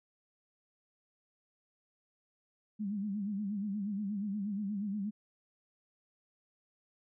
sine tone with vibrato, 203.4 Hz, G#3, 36 cents flat, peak -33 dBFS, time 2.79-5.11 s, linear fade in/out 20 ms, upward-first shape sine, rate 8.4 Hz, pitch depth 91 cents each way, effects none

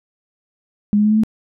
sine tone with pitch steps, 206.5 / 209.6 / 212.8 / 216 / 219.3 Hz, G#3 / G#3 / G#3 / A3 / A3, -10 / +16 / +42 / -32 / -6 cents, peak -11 dBFS, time 0.93-1.235 s, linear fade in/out 0 ms, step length 61 ms, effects none

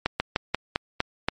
slowing click train, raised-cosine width 0.3 ms, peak -6 dBFS, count 7, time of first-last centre 0.06-1.286 s, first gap 140 ms, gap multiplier 1.15, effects MP3 48 kbps

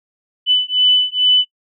sine beating tone pair, 2996 / 2998.3 Hz, F#7 / F#7, +21 / +22 cents, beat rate 2.3 Hz, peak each -14 dBFS, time 0.46-1.45 s, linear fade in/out 50 ms, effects noise-tail reverb RT60 0.1 s tail -23 dB re dry

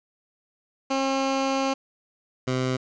15% pulse tone pair in turn, 269.3 / 128.76 Hz, C#4 / C3, -50 / -27 cents, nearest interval octave + minor second, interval 1277 cents, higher first, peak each -16 / -17 dBFS, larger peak first, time 0.9-1.74 / 2.47-2.77 s, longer first, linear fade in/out 10 ms, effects resampled to 16000 Hz + 8-bit

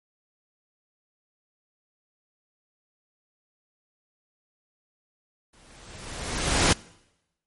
pink noise with exponential growth, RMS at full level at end -17 dBFS, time 5.53-6.73 s, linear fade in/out 5 ms, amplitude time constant 260 ms, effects noise-tail reverb RT60 0.9 s tail -23 dB re dry + MP3 48 kbps

